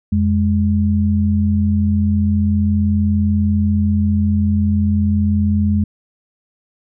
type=tone pair together; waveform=sine; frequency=87.33 / 207.7 Hz; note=F2 / G#3; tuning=0 / 0 cents; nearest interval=octave + minor third; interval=1500 cents; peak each=-15 dBFS; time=0.12-5.84 s; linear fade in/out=5 ms; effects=none